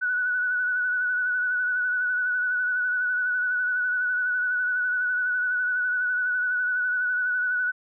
sine tone with vibrato, 1482 Hz, F#6, 2 cents sharp, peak -22 dBFS, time 0.01-7.72 s, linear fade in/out 20 ms, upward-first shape sine, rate 12 Hz, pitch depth 31 cents each way, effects none

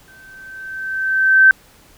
sine tone with exponential growth, 1548 Hz, G6, 22 cents flat, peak -4 dBFS, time 0.08-1.51 s, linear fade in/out 1 ms, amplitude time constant 310 ms, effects pink hiss -49 dBFS RMS until 1.97 s

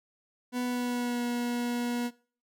40% pulse tone with pitch glide, 247.3 to 241.1 Hz, B3 to B3, +3 to -41 cents, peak -28 dBFS, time 0.52-2.11 s, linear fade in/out 50 ms, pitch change -44 cents, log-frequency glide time 0.63-1.23 s, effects noise-tail reverb RT60 0.4 s tail -19 dB re dry

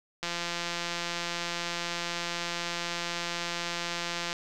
click train, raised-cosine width 0.2 ms, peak -15 dBFS, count 706, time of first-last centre 0.23-4.329 s, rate 172 Hz, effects none

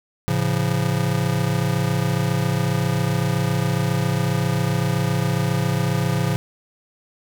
square chord, A augmented, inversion none, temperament just, 110 / 137.5 / 171.88 Hz, A2 / C#3 / E#3, 0 / -14 / -27 cents, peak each -25 / -23 / -24 dBFS, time 0.28-6.36 s, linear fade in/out 0 ms, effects none

